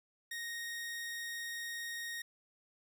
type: tone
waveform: sawtooth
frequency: 1864.7 Hz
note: A#6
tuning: in tune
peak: -36 dBFS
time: 0.31-2.22 s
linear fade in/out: 5 ms
effects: none